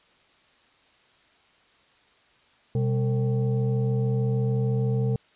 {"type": "tone with frequency modulation", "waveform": "sine", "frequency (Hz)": 126.2, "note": "B2", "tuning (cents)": 38, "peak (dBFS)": -21, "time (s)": [2.75, 5.16], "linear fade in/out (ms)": 2, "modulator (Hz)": 326, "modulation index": 0.72, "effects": ["white hiss -60 dBFS RMS until 5.35 s", "resampled to 8000 Hz"]}